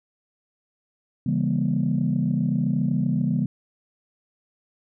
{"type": "chord", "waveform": "sine", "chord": "C# diminished seventh", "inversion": "none", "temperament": "just", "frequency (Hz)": [138.59, 166.31, 199.57, 239.5], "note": ["C#3", "E3", "G3", "Bb3"], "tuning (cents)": [0, 16, 31, 47], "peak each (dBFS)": -25, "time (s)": [1.26, 3.46], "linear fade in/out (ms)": 5, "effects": ["tanh soft clip ceiling -12 dBFS"]}